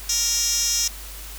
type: tone with high-pass filter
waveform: 10% pulse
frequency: 467.5 Hz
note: A#4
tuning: 5 cents sharp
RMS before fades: -22 dBFS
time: 0.09-0.88 s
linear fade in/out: 5 ms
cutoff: 5200 Hz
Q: 7.9
effects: added 50 Hz sine -37 dBFS peak until 1.38 s + white hiss -39 dBFS RMS until 1.38 s